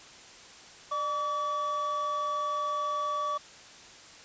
triangle tone pair together, 599 / 1145.2 Hz, D5 / D6, +34 / -44 cents, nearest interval major seventh, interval 1122 cents, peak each -35 / -27 dBFS, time 0.91-3.38 s, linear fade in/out 10 ms, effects white hiss -50 dBFS RMS until 4.24 s + resampled to 16000 Hz

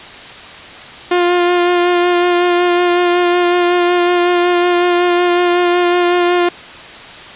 sawtooth tone with vibrato, 352.7 Hz, F4, 17 cents sharp, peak -6 dBFS, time 1.11-6.49 s, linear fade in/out 5 ms, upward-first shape sine, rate 5.4 Hz, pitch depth 16 cents each way, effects white hiss -32 dBFS RMS until 7.35 s + resampled to 8000 Hz

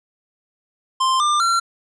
square tone with pitch steps, 1046.5 / 1195.2 / 1365 Hz, C6 / D6 / F6, 0 / +30 / -40 cents, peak -16 dBFS, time 1-1.6 s, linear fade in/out 10 ms, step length 200 ms, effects resampled to 22050 Hz

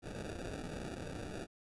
blue noise with sample-and-hold, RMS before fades -43 dBFS, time 0.02-1.47 s, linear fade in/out 50 ms, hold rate 1050 Hz, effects resampled to 24000 Hz

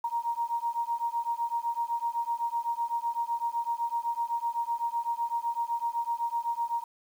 sine beating tone pair, 933 / 940.9 Hz, A#5 / A#5, +1 / +16 cents, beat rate 7.9 Hz, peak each -31 / -31 dBFS, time 0.04-6.84 s, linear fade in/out 5 ms, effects 9-bit

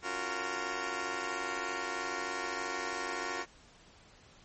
10% pulse chord, Gb major seventh, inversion second, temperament just, 277.5 / 346.9 / 370 / 462.5 Hz, Db4 / F4 / Gb4 / Bb4, +2 / -12 / 0 / -14 cents, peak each -36 / -32 / -32 / -32 dBFS, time 0.02-3.46 s, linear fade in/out 50 ms, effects pink hiss -59 dBFS RMS until 4.44 s + MP3 32 kbps

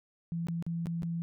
sine tone with dropouts, 168 Hz, E3, 33 cents sharp, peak -31 dBFS, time 0.32-1.22 s, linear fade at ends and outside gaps 0 ms, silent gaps 0.47-0.485 / 0.625-0.665 / 0.858-0.869 / 1.022-1.032 s, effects none

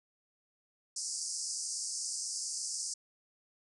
pink band-pass noise, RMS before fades -38 dBFS, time 0.96-2.94 s, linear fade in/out 5 ms, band 4800 to 9500 Hz, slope 96 dB/octave, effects none

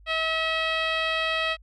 10% pulse tone with low-pass filter, 644 Hz, E5, 41 cents flat, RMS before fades -26 dBFS, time 0.06-1.57 s, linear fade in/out 50 ms, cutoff 3300 Hz, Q 1.4, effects added 50 Hz sine -49 dBFS peak until 1.62 s

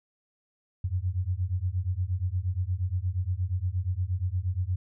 sine beating tone pair, 87.31 / 95.81 Hz, F2 / G2, 0 / -39 cents, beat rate 8.5 Hz, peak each -29 dBFS, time 0.84-4.76 s, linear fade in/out 5 ms, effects none

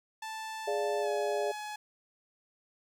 sawtooth tone with pitch glide, 880 to 844.6 Hz, A5 to G#5, 0 to +29 cents, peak -34 dBFS, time 0.22-1.76 s, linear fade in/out 5 ms, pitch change -71 cents, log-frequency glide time 1.01-1.09 s
sine chord, D diminished, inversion second, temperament equal, 415.3 / 587.3 / 698.5 Hz, Ab4 / D5 / F5, 0 / 0 / 0 cents, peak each -32 / -33 / -36 dBFS, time 0.67-1.52 s, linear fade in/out 10 ms
effects low-pass 10000 Hz 12 dB/octave + 10-bit

